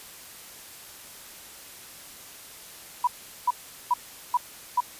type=tone bursts; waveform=sine; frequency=980 Hz; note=B5; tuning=14 cents flat; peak=-18 dBFS; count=5; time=3.04-4.805 s; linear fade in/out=5 ms; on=33 ms; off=400 ms; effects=white hiss -45 dBFS RMS until 4.99 s + resampled to 32000 Hz